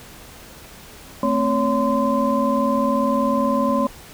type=tone cluster; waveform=sine; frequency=222.8 / 262.8 / 561 / 1030 Hz; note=A3 / C4 / C#5 / C6; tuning=+22 / +8 / +21 / -28 cents; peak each=-22 dBFS; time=1.23-3.87 s; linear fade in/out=2 ms; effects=pink hiss -42 dBFS RMS until 4.13 s